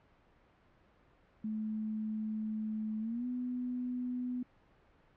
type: tone with pitch glide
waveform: sine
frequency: 216.5 to 248.7 Hz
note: A3 to B3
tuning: -28 to +12 cents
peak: -34 dBFS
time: 1.44-4.43 s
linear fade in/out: 5 ms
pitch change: +240 cents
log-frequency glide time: 3-3.26 s
effects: pink hiss -66 dBFS RMS until 5.16 s + low-pass 2000 Hz 12 dB/octave